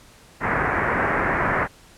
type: low-pass noise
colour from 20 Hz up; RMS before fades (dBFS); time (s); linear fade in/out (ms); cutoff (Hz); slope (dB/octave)
white; -22; 0.4-1.68; 50; 2000; 48
effects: pink hiss -50 dBFS RMS until 1.97 s + low-pass 11000 Hz 12 dB/octave